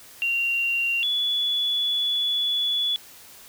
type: tone pair in turn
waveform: sine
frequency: 2763 / 3422 Hz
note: F7 / A7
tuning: -19 / -49 cents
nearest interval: major third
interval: 370 cents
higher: second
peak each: -21 dBFS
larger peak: neither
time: 0.22-1.03 / 1.03-2.96 s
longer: second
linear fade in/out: 0 ms
effects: white hiss -47 dBFS RMS until 3.48 s